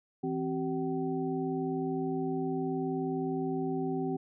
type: tone cluster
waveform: sine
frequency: 163.9 / 263.2 / 383.2 / 760 Hz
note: E3 / C4 / G4 / F#5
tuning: -10 / +10 / -39 / +46 cents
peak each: -37 / -33 / -34 / -40 dBFS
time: 0.23-4.17 s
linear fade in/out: 10 ms
effects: none